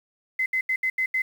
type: tone bursts at uneven times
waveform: sine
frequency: 2048 Hz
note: C7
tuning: 38 cents flat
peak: -21 dBFS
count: 6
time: 0.39-0.46 / 0.53-0.61 / 0.69-0.76 / 0.83-0.9 / 0.98-1.06 / 1.14-1.22 s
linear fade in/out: 5 ms
effects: 8-bit